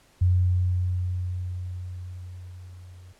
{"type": "tone with level ramp", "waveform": "sine", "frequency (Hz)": 90.4, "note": "F#2", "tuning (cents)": -40, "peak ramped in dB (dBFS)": [-16, -44], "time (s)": [0.21, 3.13], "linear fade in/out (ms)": 10, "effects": ["pink hiss -59 dBFS RMS until 3.19 s", "low-pass 11000 Hz 12 dB/octave"]}